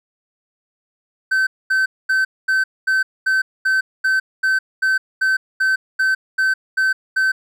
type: tone bursts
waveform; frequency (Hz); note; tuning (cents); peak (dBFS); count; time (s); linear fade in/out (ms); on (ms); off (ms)
triangle; 1538; G6; -33; -12; 16; 1.31-7.32; 10; 160; 230
effects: none